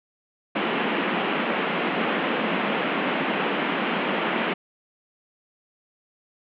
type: band-pass noise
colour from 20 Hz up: pink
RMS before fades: -25 dBFS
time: 0.55-4.54 s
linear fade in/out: 10 ms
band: 180 to 3100 Hz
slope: 48 dB/octave
effects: none